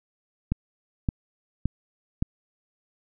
click train, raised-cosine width 5 ms, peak -11 dBFS, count 4, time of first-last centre 0.52-2.225 s, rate 1.76 Hz, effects none

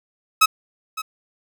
sawtooth tone with echo, 1283 Hz, E6, 47 cents flat, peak -7 dBFS, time 0.41-0.46 s, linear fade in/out 10 ms, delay 560 ms, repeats 1, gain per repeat -15 dB, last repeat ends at 1.02 s, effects none

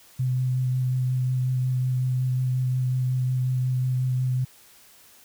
sine tone with vibrato, 127.7 Hz, C3, 42 cents flat, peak -21 dBFS, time 0.19-4.45 s, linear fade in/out 10 ms, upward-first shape sine, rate 5.5 Hz, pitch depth 13 cents each way, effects white hiss -53 dBFS RMS until 5.24 s

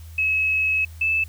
sine tone pair in turn, 2574 / 2625 Hz, E7 / E7, -42 / -8 cents, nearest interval unison, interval 34 cents, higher second, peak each -18 dBFS, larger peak neither, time 0.18-0.85 / 1.01-1.24 s, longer first, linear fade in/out 5 ms, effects added 81 Hz sine -37 dBFS peak until 1.28 s + white hiss -52 dBFS RMS until 1.28 s

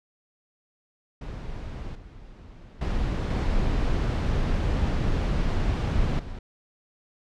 brown noise with level steps, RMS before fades -35 / -45 / -26 / -24 / -36 dBFS, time 1.21-6.39 s, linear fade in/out 5 ms, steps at 1.95 / 2.81 / 3.3 / 6.19 s, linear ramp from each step 5 ms, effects low-pass 5000 Hz 12 dB/octave

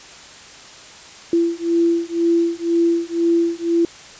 sine beating tone pair, 336.6 / 338.6 Hz, E4 / E4, +36 / +46 cents, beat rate 2 Hz, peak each -18 dBFS, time 1.33-3.85 s, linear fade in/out 2 ms, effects white hiss -40 dBFS RMS until 4.19 s + resampled to 16000 Hz

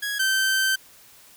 sawtooth tone pair in turn, 1661.2 / 1549.9 Hz, G#6 / G6, 0 / -20 cents, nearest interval minor second, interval 120 cents, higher first, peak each -22 / -16 dBFS, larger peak second, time 0.02-0.19 / 0.19-0.76 s, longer second, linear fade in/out 10 ms, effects white hiss -51 dBFS RMS until 1.36 s

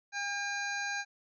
harmonic tone with a mistuned harmonic, 806 Hz, G5, 48 cents sharp, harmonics 1 / 2 / 3 / 5 / 6 / 7 / 8, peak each -40 / -35 / -41 / -44 / -49 / -52 / -44 dBFS, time 0.12-1.05 s, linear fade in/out 50 ms, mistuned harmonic 6, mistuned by -27 cents, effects none

